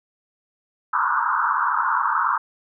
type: band-pass noise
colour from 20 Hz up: pink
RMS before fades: -21 dBFS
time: 0.93-2.38 s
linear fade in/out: 5 ms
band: 910 to 1500 Hz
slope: 96 dB/octave
effects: none